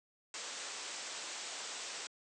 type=low-pass noise; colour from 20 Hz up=white; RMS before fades=-44 dBFS; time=0.34-2.07 s; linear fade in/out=2 ms; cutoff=8200 Hz; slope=96 dB/octave; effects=high-pass 400 Hz 12 dB/octave